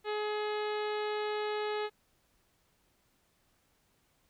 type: harmonic tone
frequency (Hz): 422.1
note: G#4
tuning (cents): +28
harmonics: 1 / 2 / 3 / 4 / 5 / 6 / 7 / 8 / 9 / 10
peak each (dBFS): -33 / -39 / -43 / -45 / -47 / -49 / -50 / -51 / -52 / -53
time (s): 0.04-1.9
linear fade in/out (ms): 50
effects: pink hiss -72 dBFS RMS until 4.29 s

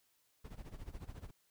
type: noise with tremolo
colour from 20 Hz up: brown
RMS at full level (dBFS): -45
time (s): 0.44-1.31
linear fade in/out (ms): 10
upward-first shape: sine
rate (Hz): 14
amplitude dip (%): 85
effects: white hiss -75 dBFS RMS until 1.5 s

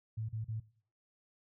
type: tone bursts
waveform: sine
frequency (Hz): 110.4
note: A2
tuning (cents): +6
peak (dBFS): -35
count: 3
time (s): 0.17-0.602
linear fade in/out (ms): 10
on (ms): 120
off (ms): 36
effects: noise-tail reverb RT60 0.5 s tail -19 dB re dry

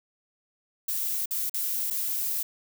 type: noise with dropouts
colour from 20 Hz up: violet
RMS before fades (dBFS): -29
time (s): 0.88-2.43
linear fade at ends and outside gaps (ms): 5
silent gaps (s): 1.258-1.308 / 1.496-1.54 / 1.903-1.907
effects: none

